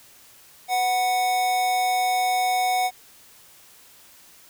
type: tone with amplitude modulation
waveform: square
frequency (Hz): 740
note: F#5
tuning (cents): 0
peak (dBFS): -19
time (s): 0.68-2.91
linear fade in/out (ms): 50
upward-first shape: sine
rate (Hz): 240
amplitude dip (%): 35
effects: white hiss -51 dBFS RMS until 4.49 s